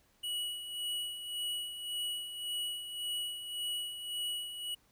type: tone with tremolo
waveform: square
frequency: 2927 Hz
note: F#7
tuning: 19 cents flat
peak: -34 dBFS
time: 0.23-4.75 s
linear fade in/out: 10 ms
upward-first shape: sine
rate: 1.8 Hz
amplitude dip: 60%
effects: pink hiss -69 dBFS RMS until 4.91 s